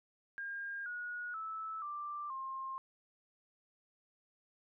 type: tone with pitch steps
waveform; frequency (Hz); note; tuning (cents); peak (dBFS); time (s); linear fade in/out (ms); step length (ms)
sine; 1611 / 1451.9 / 1308.5 / 1179.3 / 1062.9; G6 / F#6 / E6 / D6 / C6; +47 / -33 / -13 / +7 / +27; -39; 0.38-2.78; 0; 480
effects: none